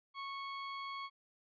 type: tone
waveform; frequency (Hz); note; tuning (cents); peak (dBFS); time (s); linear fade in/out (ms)
sawtooth; 1103; C#6; -9; -37; 0.14-1.1; 50
effects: resampled to 11025 Hz